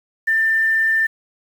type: tone with quantisation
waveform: sine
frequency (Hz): 1788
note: A6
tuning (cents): +27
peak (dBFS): -14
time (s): 0.27-1.07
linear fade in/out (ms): 10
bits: 7
effects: none